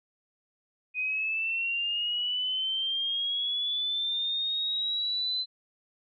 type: linear sweep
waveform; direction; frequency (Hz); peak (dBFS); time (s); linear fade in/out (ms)
sine; up; 2489 to 4055; -27; 0.94-5.46; 50
effects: none